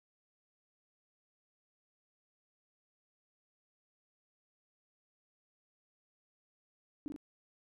sine tone with echo, 293.2 Hz, D4, 3 cents flat, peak -36 dBFS, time 7.06-7.08 s, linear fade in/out 0 ms, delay 41 ms, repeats 2, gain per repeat -3 dB, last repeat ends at 7.162 s, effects none

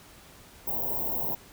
white band-stop noise, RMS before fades -30 dBFS, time 0.67-1.35 s, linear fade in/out 5 ms, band 1000 to 14000 Hz, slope 96 dB/octave, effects pink hiss -52 dBFS RMS until 1.52 s

